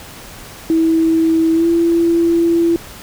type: tone with pitch glide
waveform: sine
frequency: 325.1 to 336.6 Hz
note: E4 to E4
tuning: -24 to +36 cents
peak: -10 dBFS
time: 0.7-2.76 s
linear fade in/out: 0 ms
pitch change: +60 cents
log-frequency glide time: 1.54-1.67 s
effects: pink hiss -35 dBFS RMS until 3.02 s